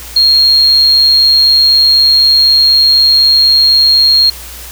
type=tone; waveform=sine; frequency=4248 Hz; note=C8; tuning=25 cents sharp; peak=-4 dBFS; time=0.16-4.3 s; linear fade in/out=5 ms; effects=added 60 Hz sine -31 dBFS peak until 4.71 s + white hiss -29 dBFS RMS until 4.71 s